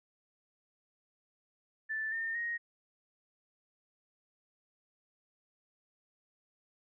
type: tone with pitch steps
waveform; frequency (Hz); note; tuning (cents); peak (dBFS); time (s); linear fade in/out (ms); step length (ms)
sine; 1760 / 1815.8 / 1873.3; A6 / A#6 / A#6; 0 / -46 / +8; -33; 1.89-2.58; 20; 230
effects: none